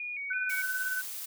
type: tone with vibrato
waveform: sine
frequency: 2340 Hz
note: D7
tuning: 7 cents flat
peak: -34 dBFS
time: 0-0.62 s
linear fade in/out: 2 ms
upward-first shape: square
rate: 3 Hz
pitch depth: 74 cents each way
type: tone with tremolo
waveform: sine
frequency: 1510 Hz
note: F#6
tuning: 35 cents sharp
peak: -28 dBFS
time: 0.3-1.02 s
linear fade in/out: 10 ms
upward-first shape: sine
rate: 18 Hz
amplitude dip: 45%
type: noise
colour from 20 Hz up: blue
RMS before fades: -39 dBFS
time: 0.49-1.26 s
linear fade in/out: 10 ms
effects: none